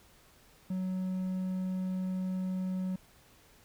triangle tone, 185.9 Hz, F#3, 8 cents sharp, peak -29 dBFS, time 0.7-2.96 s, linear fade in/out 5 ms, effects pink hiss -61 dBFS RMS until 3.64 s

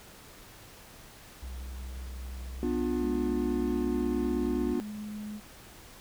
triangle tone, 63.6 Hz, C2, 48 cents flat, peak -35 dBFS, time 1.42-4.74 s, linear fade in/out 10 ms
triangle chord, B diminished, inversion none, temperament just, 246.9 / 296.3 / 355.6 Hz, B3 / D4 / F4, 0 / +15 / +31 cents, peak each -29 / -31 / -30 dBFS, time 2.63-4.8 s, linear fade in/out 0 ms
sine tone with vibrato, 210.6 Hz, G#3, 24 cents sharp, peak -36 dBFS, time 3-5.41 s, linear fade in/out 50 ms, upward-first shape sine, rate 20 Hz, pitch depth 11 cents each way
effects pink hiss -51 dBFS RMS until 6 s

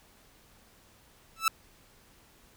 sawtooth tone with exponential growth, 1317 Hz, E6, 2 cents flat, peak -15 dBFS, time 1.36-1.48 s, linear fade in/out 2 ms, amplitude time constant 25 ms, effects pink hiss -60 dBFS RMS until 2.56 s

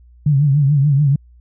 sine tone with vibrato, 142.6 Hz, C#3, 49 cents sharp, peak -10 dBFS, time 0.26-1.16 s, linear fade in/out 5 ms, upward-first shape triangle, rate 6.9 Hz, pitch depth 120 cents each way, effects added 60 Hz sine -43 dBFS peak until 1.4 s

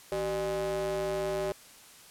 square ring-modulated tone, 110 Hz, A2, in tune, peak -27 dBFS, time 0.12-1.52 s, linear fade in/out 0 ms, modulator 493 Hz, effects white hiss -53 dBFS RMS until 2.1 s + low-pass 12000 Hz 12 dB/octave

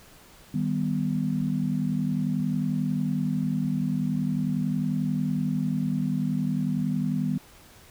sine chord, Eb augmented, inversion none, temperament equal, 155.56 / 196 / 246.9 Hz, Eb3 / G3 / B3, 0 / 0 / 0 cents, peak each -28 dBFS, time 0.54-7.38 s, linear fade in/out 5 ms, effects pink hiss -52 dBFS RMS until 7.9 s

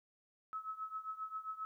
sine tone with tremolo, 1292 Hz, E6, 35 cents flat, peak -37 dBFS, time 0.53-1.65 s, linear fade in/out 0 ms, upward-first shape triangle, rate 7.5 Hz, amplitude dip 90%, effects 13-bit

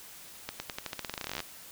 accelerating click train, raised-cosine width 0.2 ms, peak -17 dBFS, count 22, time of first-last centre 0.49-1.403 s, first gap 110 ms, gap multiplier 0.89, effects white hiss -49 dBFS RMS until 1.71 s

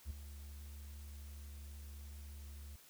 triangle tone with ADSR envelope, 71.8 Hz, D2, 39 cents flat, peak -35 dBFS, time 0.05-2.76 s, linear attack 54 ms, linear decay 9 ms, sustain -11 dB, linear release 5 ms, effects white hiss -62 dBFS RMS until 2.89 s

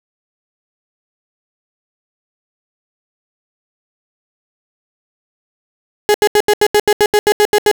35% pulse tone bursts, 417.6 Hz, G#4, 10 cents sharp, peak -6 dBFS, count 13, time 6.09-7.714 s, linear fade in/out 0 ms, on 52 ms, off 79 ms, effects none

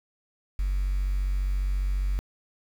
triangle tone, 47.35 Hz, F#1, 41 cents sharp, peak -20 dBFS, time 0.59-2.19 s, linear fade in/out 0 ms, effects tanh soft clip ceiling -20 dBFS + 8-bit

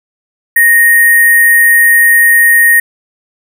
sine tone with sample-and-hold, 1864.7 Hz, A#6, in tune, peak -3 dBFS, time 0.56-2.8 s, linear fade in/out 5 ms, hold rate 11025 Hz, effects none

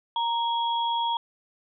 sine tone pair together, 932.3 / 3322 Hz, A#5 / G#7, 0 / 0 cents, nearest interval octave + minor seventh, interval 2200 cents, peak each -24 / -31 dBFS, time 0.16-1.17 s, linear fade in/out 2 ms, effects none

